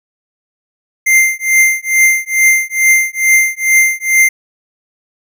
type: tone with tremolo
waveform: square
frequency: 2093 Hz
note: C7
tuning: in tune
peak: -5 dBFS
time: 1.06-4.29 s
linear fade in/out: 10 ms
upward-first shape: triangle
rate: 2.3 Hz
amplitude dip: 100%
effects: none